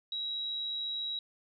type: tone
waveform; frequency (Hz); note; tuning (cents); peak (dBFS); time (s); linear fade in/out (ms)
sine; 3862; B7; -39; -33; 0.12-1.19; 2
effects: none